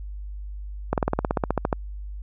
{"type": "slowing click train", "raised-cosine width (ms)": 1, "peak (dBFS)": -7, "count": 14, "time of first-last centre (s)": [0.93, 1.728], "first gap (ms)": 48, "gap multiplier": 1.04, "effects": ["added 50 Hz sine -32 dBFS peak until 2.22 s"]}